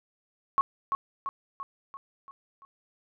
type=tone with echo; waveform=sine; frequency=1100 Hz; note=C#6; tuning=14 cents flat; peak=-19 dBFS; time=0.58-0.61 s; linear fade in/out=0 ms; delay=340 ms; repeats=6; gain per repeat=-5 dB; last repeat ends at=2.65 s; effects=none